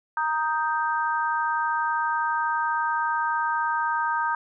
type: chord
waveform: sine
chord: Eb major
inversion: second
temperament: equal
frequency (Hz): 932.3 / 1244.5 / 1568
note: Bb5 / Eb6 / G6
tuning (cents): 0 / 0 / 0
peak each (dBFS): -25 / -28 / -28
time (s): 0.17-4.35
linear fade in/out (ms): 2
effects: none